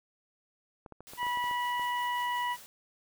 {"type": "clicks", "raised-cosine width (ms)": 1, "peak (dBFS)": -32, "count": 10, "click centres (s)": [0.862, 0.923, 1.006, 1.135, 1.23, 1.267, 1.373, 1.441, 1.512, 1.796]}
{"type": "noise with tremolo", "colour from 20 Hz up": "white", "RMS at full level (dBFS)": -49, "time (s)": [1.07, 2.66], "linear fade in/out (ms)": 0, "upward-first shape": "sine", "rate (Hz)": 5.5, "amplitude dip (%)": 30}
{"type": "harmonic tone", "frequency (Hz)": 976, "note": "B5", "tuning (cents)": -21, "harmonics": [1, 2, 3], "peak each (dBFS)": [-30, -36, -41], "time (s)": [1.17, 2.57], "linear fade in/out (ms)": 50}
{"effects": []}